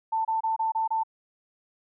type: tone bursts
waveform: sine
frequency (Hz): 890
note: A5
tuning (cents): +20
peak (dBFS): -23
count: 6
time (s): 0.12-1.035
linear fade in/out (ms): 10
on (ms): 130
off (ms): 27
effects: none